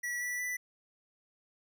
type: tone with pitch steps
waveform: square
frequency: 1940 / 1960.3 / 1980.8 Hz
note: B6 / B6 / B6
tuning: -31 / -13 / +5 cents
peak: -34 dBFS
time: 0.03-0.57 s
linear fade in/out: 10 ms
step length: 180 ms
effects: none